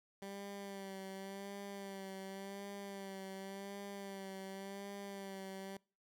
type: tone with vibrato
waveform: 15% pulse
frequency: 196 Hz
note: G3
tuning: in tune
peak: -39 dBFS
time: 0.22-5.77 s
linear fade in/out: 2 ms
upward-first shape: sine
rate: 0.9 Hz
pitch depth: 36 cents each way
effects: noise-tail reverb RT60 0.4 s tail -26 dB re dry